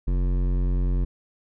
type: tone with hard clipping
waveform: sine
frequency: 45.04 Hz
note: F#1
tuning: 46 cents flat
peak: -22 dBFS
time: 0.07-1.05 s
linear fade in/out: 10 ms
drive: 14 dB
effects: none